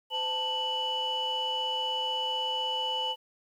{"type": "tone cluster", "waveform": "sine", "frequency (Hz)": [510, 884, 2963], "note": ["C5", "A5", "F#7"], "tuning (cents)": [-44, 8, 2], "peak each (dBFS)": [-37, -32, -29], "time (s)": [0.1, 3.16], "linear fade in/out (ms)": 50, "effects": ["tanh soft clip ceiling -22 dBFS", "10-bit"]}